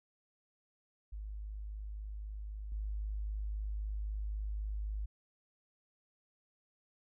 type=tone with level steps; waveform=sine; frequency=51.91 Hz; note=G#1; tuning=in tune; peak=-40 / -35 dBFS; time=1.12-5.06 s; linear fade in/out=10 ms; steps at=2.72 s; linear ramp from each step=2 ms; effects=none